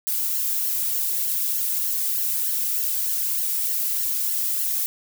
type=noise with flanger; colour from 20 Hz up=violet; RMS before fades=-24 dBFS; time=0.07-4.86 s; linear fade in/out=0 ms; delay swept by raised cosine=0.81 to 2.21 ms; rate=3.3 Hz; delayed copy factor=-0.8; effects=none